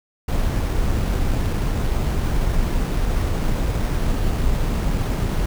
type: noise with sample-and-hold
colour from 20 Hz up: brown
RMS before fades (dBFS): -20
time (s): 0.28-5.46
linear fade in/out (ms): 5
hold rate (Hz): 7350
effects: none